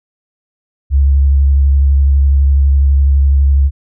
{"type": "tone with vibrato", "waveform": "sine", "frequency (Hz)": 69.2, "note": "C#2", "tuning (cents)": -2, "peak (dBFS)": -6, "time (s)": [0.9, 3.71], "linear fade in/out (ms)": 50, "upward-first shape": "triangle", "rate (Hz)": 12, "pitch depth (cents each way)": 33, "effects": []}